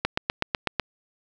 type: click train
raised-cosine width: 0.3 ms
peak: -6 dBFS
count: 7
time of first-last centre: 0.05-0.797 s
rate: 8.03 Hz
effects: none